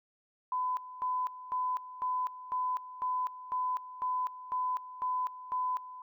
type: tone with tremolo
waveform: sine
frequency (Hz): 1007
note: B5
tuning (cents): +33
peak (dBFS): -29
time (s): 0.52-6.02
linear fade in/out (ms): 2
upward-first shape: square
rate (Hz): 2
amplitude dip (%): 80
effects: none

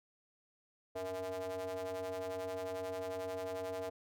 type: ring-modulated tone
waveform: square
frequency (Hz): 92.4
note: F#2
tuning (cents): -2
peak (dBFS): -36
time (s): 0.95-3.9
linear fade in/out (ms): 10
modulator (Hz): 560
effects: none

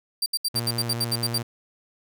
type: tone bursts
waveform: sawtooth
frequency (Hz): 4699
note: D8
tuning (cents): 0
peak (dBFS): -19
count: 11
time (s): 0.22-1.381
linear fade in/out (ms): 5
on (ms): 41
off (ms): 71
type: tone with vibrato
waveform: sawtooth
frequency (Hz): 117.7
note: A#2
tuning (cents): +17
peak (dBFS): -24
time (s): 0.54-1.43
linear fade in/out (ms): 10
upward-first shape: square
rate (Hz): 14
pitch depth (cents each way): 11
effects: none

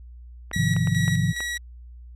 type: clicks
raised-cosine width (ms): 0.5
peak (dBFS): -19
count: 5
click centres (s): 0.514 / 0.765 / 0.873 / 1.08 / 1.405
type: tone with tremolo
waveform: sawtooth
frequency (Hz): 1922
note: B6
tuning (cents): -48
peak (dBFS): -23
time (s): 0.53-1.58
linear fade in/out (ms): 5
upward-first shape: square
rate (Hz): 2.4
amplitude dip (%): 50
type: chord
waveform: sine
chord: F minor seventh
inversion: first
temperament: equal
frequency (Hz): 103.83 / 130.81 / 155.56 / 174.61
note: Ab2 / C3 / Eb3 / F3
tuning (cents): 0 / 0 / 0 / 0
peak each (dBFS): -25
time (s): 0.56-1.33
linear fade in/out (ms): 5
effects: added 60 Hz sine -40 dBFS peak until 2.15 s + low-pass 10000 Hz 12 dB/octave

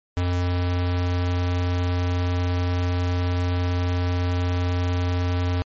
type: tone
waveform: square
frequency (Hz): 89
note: F2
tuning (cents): +33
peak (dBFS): -21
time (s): 0.17-5.62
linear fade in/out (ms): 0
effects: low-pass 6000 Hz 12 dB/octave + MP3 32 kbps

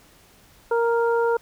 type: harmonic tone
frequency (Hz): 466.2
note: A#4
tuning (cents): 0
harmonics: 1 / 2 / 3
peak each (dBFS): -19 / -25 / -29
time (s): 0.71-1.37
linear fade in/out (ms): 5
effects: pink hiss -54 dBFS RMS until 1.41 s

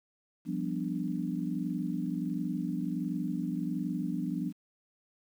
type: chord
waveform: sine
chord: G dominant seventh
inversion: third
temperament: equal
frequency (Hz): 174.61 / 196 / 246.9 / 293.7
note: F3 / G3 / B3 / D4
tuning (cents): 0 / 0 / 0 / 0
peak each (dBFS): -35 / -37 / -36 / -36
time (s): 0.45-4.53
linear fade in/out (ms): 50
effects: 10-bit

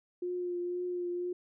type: tone with vibrato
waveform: sine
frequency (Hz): 355.1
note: F4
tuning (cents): +29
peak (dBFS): -32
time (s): 0.22-1.33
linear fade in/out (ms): 5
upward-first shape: triangle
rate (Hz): 2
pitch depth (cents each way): 22
effects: none

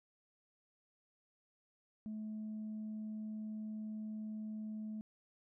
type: tone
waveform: sine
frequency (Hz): 215.6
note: A3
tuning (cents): -35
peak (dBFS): -39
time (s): 2.06-5.01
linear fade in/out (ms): 0
effects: tanh soft clip ceiling -38 dBFS

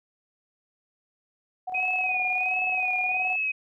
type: tone with tremolo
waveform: sine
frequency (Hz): 740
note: F#5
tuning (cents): 0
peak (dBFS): -28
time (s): 1.67-3.36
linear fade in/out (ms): 10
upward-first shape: square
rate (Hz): 19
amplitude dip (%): 50
type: tone with vibrato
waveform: sine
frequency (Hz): 2507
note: D#7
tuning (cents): +12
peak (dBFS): -24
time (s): 1.74-3.52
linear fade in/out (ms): 10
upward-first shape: sine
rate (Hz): 1.4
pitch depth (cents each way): 60
effects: none

